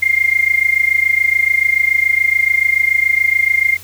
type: tone with amplitude modulation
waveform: sine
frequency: 2114 Hz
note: C7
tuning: 17 cents sharp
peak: -7 dBFS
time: 0.02-3.77 s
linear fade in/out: 10 ms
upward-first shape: sine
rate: 27 Hz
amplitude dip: 85%
effects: added 90 Hz sine -41 dBFS peak until 3.83 s + white hiss -38 dBFS RMS until 3.83 s